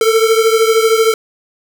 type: beating tone pair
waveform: square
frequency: 443.4 / 456.4 Hz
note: A4 / A#4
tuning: +13 / -37 cents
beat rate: 13 Hz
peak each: -11 / -15 dBFS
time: 0.01-1.14 s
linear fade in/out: 2 ms
effects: none